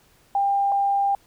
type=tone pair in turn; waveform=sine; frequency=797 / 797 Hz; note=G5 / G5; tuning=+28 / +28 cents; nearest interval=unison; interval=0 cents; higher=neither; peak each=-18 dBFS; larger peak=neither; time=0.35-0.72 / 0.72-1.15 s; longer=second; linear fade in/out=2 ms; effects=pink hiss -58 dBFS RMS until 1.26 s